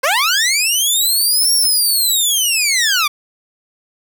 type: linear two-way sweep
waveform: 15% pulse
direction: up then down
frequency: 493.9 to 5588 to 1132 Hz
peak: -6 dBFS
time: 0.03-3.08 s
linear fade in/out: 10 ms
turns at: 1.53 s
effects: 7-bit